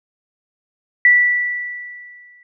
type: tone with exponential decay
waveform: sine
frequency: 1961 Hz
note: B6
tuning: 13 cents flat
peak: -6 dBFS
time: 1.05-2.43 s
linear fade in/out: 2 ms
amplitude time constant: 300 ms
effects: none